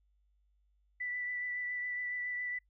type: tone with vibrato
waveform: sine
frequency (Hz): 1975.5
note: B6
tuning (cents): 0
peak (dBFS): -35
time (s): 1-2.59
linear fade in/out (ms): 10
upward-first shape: triangle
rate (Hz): 7.2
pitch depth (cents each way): 17
effects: noise-tail reverb RT60 0.1 s tail -23 dB re dry + added 50 Hz sine -69 dBFS peak until 2.69 s